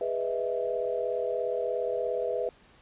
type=chord; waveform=sine; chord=E major seventh; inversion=first; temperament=equal with one note detuned; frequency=410.8 / 493.9 / 622.3 / 659.3 Hz; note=G#4 / B4 / D#5 / E5; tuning=-19 / 0 / 0 / 0 cents; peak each=-34 / -30 / -36 / -33 dBFS; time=0.01-2.49 s; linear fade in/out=2 ms; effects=pink hiss -58 dBFS RMS until 2.81 s + resampled to 8000 Hz